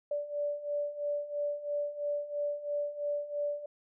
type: beating tone pair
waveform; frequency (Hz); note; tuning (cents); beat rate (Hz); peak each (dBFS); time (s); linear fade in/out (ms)
sine; 581 / 584; D5 / D5; -19 / -10; 3; -37 / -33; 0.11-3.66; 5
effects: none